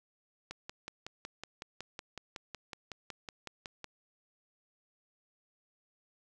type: click train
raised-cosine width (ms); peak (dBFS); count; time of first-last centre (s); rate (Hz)
0.2; -24; 19; 0.51-3.843; 5.4
effects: none